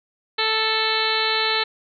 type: harmonic tone with a mistuned harmonic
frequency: 440.2 Hz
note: A4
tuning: 1 cent sharp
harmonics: 1 / 2 / 3 / 4 / 5 / 6 / 7 / 8 / 9 / 10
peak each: -28 / -28 / -28 / -27 / -28 / -30 / -30 / -30 / -25 / -29 dBFS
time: 0.38-1.64 s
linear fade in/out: 10 ms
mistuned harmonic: 10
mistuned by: -41 cents
effects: none